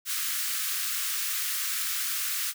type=high-pass noise; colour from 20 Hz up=white; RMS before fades=-30 dBFS; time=0.05-2.54 s; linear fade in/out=50 ms; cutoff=1200 Hz; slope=48 dB/octave; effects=none